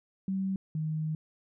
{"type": "tone pair in turn", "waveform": "sine", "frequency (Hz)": [191.9, 156.18], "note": ["G3", "D#3"], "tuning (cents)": [-37, 7], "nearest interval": "major third", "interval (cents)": 356, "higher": "first", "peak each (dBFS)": [-28, -29], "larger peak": "first", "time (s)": [[0.28, 0.56], [0.75, 1.15]], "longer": "second", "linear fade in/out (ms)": 2, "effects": []}